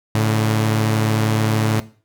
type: tone pair together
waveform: sawtooth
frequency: 109.3 / 142.51 Hz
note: A2 / C#3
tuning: -11 / +48 cents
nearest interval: perfect fourth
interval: 459 cents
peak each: -12 / -20 dBFS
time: 0.15-1.8 s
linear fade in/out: 0 ms
effects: noise-tail reverb RT60 0.4 s tail -17 dB re dry